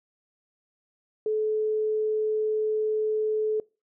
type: tone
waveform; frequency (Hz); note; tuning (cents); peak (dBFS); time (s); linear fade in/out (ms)
sine; 431.3; A4; -35; -23; 1.26-3.6; 2
effects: noise-tail reverb RT60 0.3 s tail -24 dB re dry